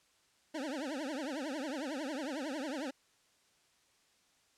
25% pulse tone with vibrato, 285.3 Hz, C#4, 50 cents sharp, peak -33 dBFS, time 0.54-2.91 s, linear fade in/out 10 ms, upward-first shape triangle, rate 11 Hz, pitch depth 260 cents each way, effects white hiss -70 dBFS RMS until 4.57 s + low-pass 8000 Hz 12 dB/octave

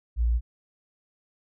sine tone, 58.27 Hz, A#1, in tune, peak -20 dBFS, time 0.16-0.41 s, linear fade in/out 50 ms, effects none

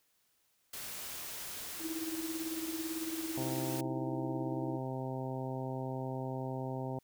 white noise, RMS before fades -43 dBFS, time 0.73-3.81 s, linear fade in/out 5 ms
sine tone with tremolo, 323.3 Hz, E4, 34 cents flat, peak -34 dBFS, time 1.79-4.8 s, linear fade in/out 50 ms, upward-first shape sine, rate 18 Hz, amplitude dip 65%
harmonic tone, 130.81 Hz, C3, in tune, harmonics 1 / 2 / 3 / 4 / 5 / 6 / 7, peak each -39 / -42 / -44 / -45 / -46 / -47 / -47 dBFS, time 3.37-6.99 s, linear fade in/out 5 ms
effects white hiss -74 dBFS RMS until 7.03 s

